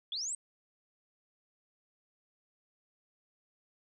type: linear sweep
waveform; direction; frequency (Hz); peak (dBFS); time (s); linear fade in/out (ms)
sine; up; 3252 to 8470; -34; 0.12-0.35; 2
effects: none